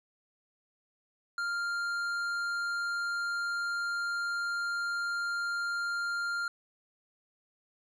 sine tone with tanh clipping, 1396.9 Hz, F6, in tune, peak -32 dBFS, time 1.38-6.48 s, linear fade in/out 2 ms, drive 10 dB, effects none

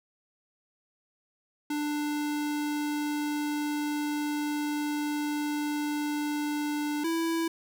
square tone pair in turn, 296.1 / 330.1 Hz, D4 / E4, +14 / +2 cents, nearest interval major second, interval 188 cents, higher second, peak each -29 / -27 dBFS, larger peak second, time 1.7-7.04 / 7.04-7.48 s, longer first, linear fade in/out 5 ms, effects none

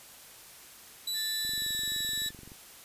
sawtooth tone with pitch glide, 3951 to 3899 Hz, B7 to B7, 0 to -23 cents, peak -28 dBFS, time 1.07-2.29 s, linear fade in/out 5 ms, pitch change -23 cents, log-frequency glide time 1.5-1.71 s
sawtooth tone, 1760 Hz, A6, in tune, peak -35 dBFS, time 1.13-2.32 s, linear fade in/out 50 ms
click train, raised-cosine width 3 ms, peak -36 dBFS, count 26, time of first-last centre 1.45-2.518 s, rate 23.4 Hz
effects white hiss -51 dBFS RMS until 2.84 s + resampled to 32000 Hz

